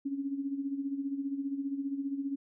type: tone with tremolo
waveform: sine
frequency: 277.2 Hz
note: C#4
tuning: in tune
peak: -29 dBFS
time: 0.05-2.36 s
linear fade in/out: 10 ms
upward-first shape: sine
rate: 15 Hz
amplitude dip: 65%
effects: none